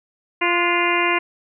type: harmonic tone with a mistuned harmonic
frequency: 347.4 Hz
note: F4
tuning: 9 cents flat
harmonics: 1 / 2 / 3 / 4 / 5 / 6 / 7 / 8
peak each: -23 / -27 / -22 / -29 / -28 / -22 / -25 / -26 dBFS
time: 0.41-1.19 s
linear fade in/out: 10 ms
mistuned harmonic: 4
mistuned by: +55 cents
effects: none